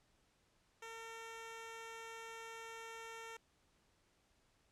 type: tone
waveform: 10% pulse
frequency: 454.2 Hz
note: A#4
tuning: 45 cents flat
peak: -40 dBFS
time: 0.82-3.37 s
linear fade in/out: 5 ms
effects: pink hiss -75 dBFS RMS until 4.71 s + low-pass 9000 Hz 12 dB/octave